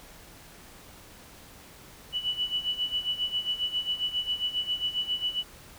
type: tone with tremolo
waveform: sine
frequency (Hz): 2960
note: F#7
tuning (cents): 0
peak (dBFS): -24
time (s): 2.12-5.44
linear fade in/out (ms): 50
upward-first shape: sine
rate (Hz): 7.4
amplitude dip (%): 80
effects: pink hiss -50 dBFS RMS until 5.78 s